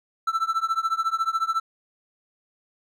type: tone with tremolo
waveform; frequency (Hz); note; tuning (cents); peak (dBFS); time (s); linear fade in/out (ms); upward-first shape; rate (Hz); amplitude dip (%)
triangle; 1330; E6; +15; -16; 0.27-1.6; 5; triangle; 14; 100
effects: none